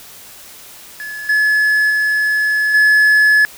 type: tone with level steps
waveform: triangle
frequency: 1710 Hz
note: A6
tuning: 50 cents flat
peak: -23 / -9 / -11 / -6 dBFS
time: 1-3.45 s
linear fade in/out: 0 ms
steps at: 1.29 / 1.9 / 2.74 s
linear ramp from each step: 5 ms
effects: white hiss -38 dBFS RMS until 3.57 s